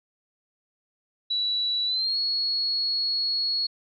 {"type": "tone with pitch glide", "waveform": "sine", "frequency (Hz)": [3934, 4340], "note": ["B7", "C#8"], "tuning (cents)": [-7, -37], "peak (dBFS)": -23, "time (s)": [1.3, 3.67], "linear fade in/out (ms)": 10, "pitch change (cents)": 170, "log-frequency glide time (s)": [1.86, 2.17], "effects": []}